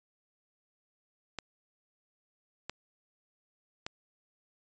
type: clicks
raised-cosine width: 0.2 ms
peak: -19 dBFS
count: 3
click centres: 1.387 / 2.696 / 3.865 s
effects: resampled to 16000 Hz